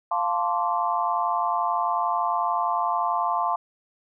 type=chord; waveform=sine; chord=D minor seventh; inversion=first; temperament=equal with one note detuned; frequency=698.5 / 880 / 1046.5 / 1157.8 Hz; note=F5 / A5 / C6 / D6; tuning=0 / 0 / 0 / -25 cents; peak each=-27 / -27 / -26 / -29 dBFS; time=0.11-3.56 s; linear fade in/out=5 ms; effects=none